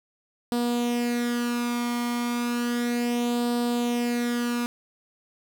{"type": "tone with flanger", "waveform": "sawtooth", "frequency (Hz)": 240, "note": "B3", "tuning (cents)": -49, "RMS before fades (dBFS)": -26, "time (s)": [0.52, 4.66], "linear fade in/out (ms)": 0, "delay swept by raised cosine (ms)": [0.23, 0.92], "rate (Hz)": 0.33, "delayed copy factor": 0.6, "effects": []}